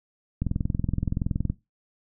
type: click train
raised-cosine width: 5 ms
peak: -13 dBFS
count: 24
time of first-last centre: 0.42-1.5 s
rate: 21.3 Hz
effects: noise-tail reverb RT60 0.2 s tail -17 dB re dry